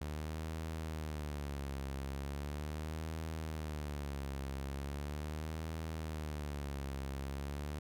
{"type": "tone with vibrato", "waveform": "sawtooth", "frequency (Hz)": 73.9, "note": "D2", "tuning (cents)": 11, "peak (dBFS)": -35, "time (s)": [0.01, 7.79], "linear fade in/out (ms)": 5, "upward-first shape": "sine", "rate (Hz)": 0.39, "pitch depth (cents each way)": 140, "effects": []}